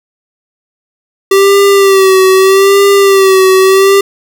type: tone with vibrato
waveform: square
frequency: 388.2 Hz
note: G4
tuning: 17 cents flat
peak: -4 dBFS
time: 1.31-4.01 s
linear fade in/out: 5 ms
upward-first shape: sine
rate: 0.8 Hz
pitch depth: 48 cents each way
effects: none